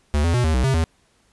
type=tone with pitch steps; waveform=square; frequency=73.8 / 84.3 / 122.6 / 79.1 / 63.1 / 133.5 / 81.3 Hz; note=D2 / E2 / B2 / D#2 / B1 / C3 / E2; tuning=+9 / +39 / -12 / +29 / +38 / +35 / -23 cents; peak=-17 dBFS; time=0.14-0.84 s; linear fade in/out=0 ms; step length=100 ms; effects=pink hiss -61 dBFS RMS until 1.32 s + resampled to 24000 Hz